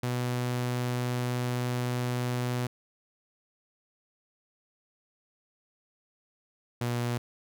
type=tone pair in turn; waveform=sawtooth; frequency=123.47 / 120.44 Hz; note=B2 / B2; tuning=0 / -43 cents; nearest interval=unison; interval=43 cents; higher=first; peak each=-24 dBFS; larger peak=neither; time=0.03-2.67 / 6.81-7.18 s; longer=first; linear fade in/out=5 ms; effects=none